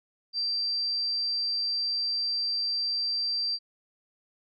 sine tone, 4699 Hz, D8, in tune, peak -26 dBFS, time 0.33-3.59 s, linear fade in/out 50 ms, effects none

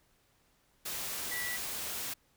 sine tone in noise, 1959 Hz, B6, 15 cents flat, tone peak -36 dBFS, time 1.31-1.57 s, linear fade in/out 10 ms, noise white, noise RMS -38 dBFS, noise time 0.85-2.14 s, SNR -1 dB, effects pink hiss -70 dBFS RMS until 2.36 s

